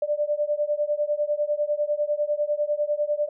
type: beating tone pair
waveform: sine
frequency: 587.3 / 597.3 Hz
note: D5 / D5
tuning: 0 / +29 cents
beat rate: 10 Hz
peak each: -25 dBFS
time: 0.02-3.29 s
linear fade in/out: 5 ms
effects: none